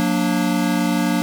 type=chord; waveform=square; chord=Gb augmented; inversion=none; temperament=equal with one note detuned; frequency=181.61 / 233.1 / 293.7 Hz; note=Gb3 / Bb3 / D4; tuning=-32 / 0 / 0 cents; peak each=-22 dBFS; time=0-1.22 s; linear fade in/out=0 ms; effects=none